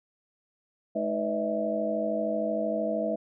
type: tone cluster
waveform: sine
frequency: 213.2 / 313.6 / 495.1 / 599 / 652 Hz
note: G#3 / D#4 / B4 / D5 / E5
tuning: +46 / +14 / +4 / +34 / -19 cents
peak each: -33 / -35 / -34 / -34 / -29 dBFS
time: 0.95-3.16 s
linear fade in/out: 10 ms
effects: none